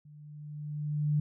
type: tone with level ramp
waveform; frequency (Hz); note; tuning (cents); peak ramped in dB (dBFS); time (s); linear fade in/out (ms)
sine; 149; D3; +25; -50 to -23; 0.05-1.2; 5
effects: none